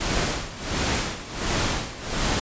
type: noise with tremolo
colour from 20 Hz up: pink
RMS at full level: -23 dBFS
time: 0-2.4 s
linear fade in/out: 10 ms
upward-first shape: sine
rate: 1.4 Hz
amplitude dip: 80%
effects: resampled to 16000 Hz